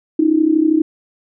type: tone with amplitude modulation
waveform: sine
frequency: 314.8 Hz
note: D#4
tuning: 20 cents sharp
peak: -7 dBFS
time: 0.19-0.82 s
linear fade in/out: 5 ms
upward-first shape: sine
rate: 32.6 Hz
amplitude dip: 80%
effects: none